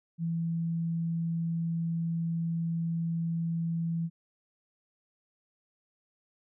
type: tone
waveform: sine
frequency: 166.3 Hz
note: E3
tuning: 16 cents sharp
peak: -28 dBFS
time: 0.18-4.1 s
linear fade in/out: 50 ms
effects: none